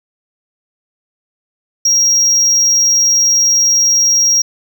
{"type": "tone", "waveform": "triangle", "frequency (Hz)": 5630, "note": "F8", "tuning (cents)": 13, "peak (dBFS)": -7, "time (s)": [1.85, 4.42], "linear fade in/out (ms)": 5, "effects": []}